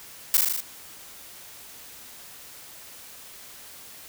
blue noise with echo, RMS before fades -18 dBFS, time 0.34-0.37 s, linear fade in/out 0 ms, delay 39 ms, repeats 6, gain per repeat -2 dB, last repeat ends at 0.604 s, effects white hiss -45 dBFS RMS until 4.08 s

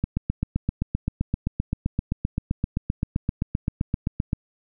click train, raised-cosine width 5 ms, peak -10 dBFS, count 34, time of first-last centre 0.04-4.331 s, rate 7.69 Hz, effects none

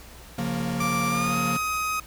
45% pulse chord, Bb minor, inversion first, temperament equal with one note detuned, 138.59 / 177.56 / 233.1 Hz, Db3 / F3 / Bb3, 0 / +29 / 0 cents, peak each -32 / -30 / -29 dBFS, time 0.38-1.57 s, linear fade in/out 5 ms
clicks, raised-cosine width 3 ms, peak -29 dBFS, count 5, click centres 0.604 / 0.738 / 0.821 / 0.929 / 1.288 s
30% pulse tone with pitch glide, 1174.7 to 1259 Hz, D6 to D#6, 0 to +20 cents, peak -22 dBFS, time 0.8-2 s, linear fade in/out 5 ms, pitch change +120 cents, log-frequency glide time 1.09-1.37 s
effects added 60 Hz sine -47 dBFS peak until 2.06 s + pink hiss -47 dBFS RMS until 2.06 s

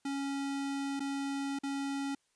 square tone with dropouts, 277.2 Hz, C#4, in tune, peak -34 dBFS, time 0.05-2.15 s, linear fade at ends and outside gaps 5 ms, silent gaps 0.996-1.003 / 1.589-1.634 s, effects white hiss -75 dBFS RMS until 2.35 s + resampled to 22050 Hz

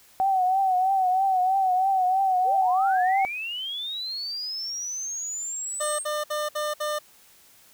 sine tone with vibrato, 755 Hz, F#5, 35 cents sharp, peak -19 dBFS, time 0.2-3.25 s, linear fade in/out 0 ms, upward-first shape triangle, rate 3.1 Hz, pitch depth 75 cents each way
sine linear sweep, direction up, 412.8 to 8600 Hz, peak -29 dBFS, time 2.44-6.06 s, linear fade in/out 50 ms
25% pulse tone bursts, 601 Hz, D5, 40 cents sharp, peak -22 dBFS, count 5, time 5.8-6.99 s, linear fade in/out 10 ms, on 190 ms, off 60 ms
effects white hiss -55 dBFS RMS until 7.73 s

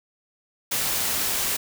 white noise, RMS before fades -25 dBFS, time 0.71-1.57 s, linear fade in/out 10 ms, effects none

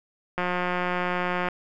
click train, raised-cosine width 0.5 ms, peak -12 dBFS, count 199, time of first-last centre 0.38-1.486 s, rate 179 Hz, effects none

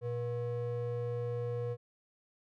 triangle ring-modulated tone, 300 Hz, D4, 37 cents sharp, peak -28 dBFS, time 0.01-1.77 s, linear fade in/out 50 ms, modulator 182 Hz, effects none

